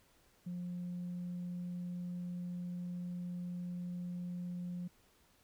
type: tone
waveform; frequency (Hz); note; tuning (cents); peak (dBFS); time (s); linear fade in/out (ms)
sine; 177.2; F3; +25; -37; 0.46-4.88; 10
effects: tanh soft clip ceiling -36 dBFS + pink hiss -69 dBFS RMS until 5.43 s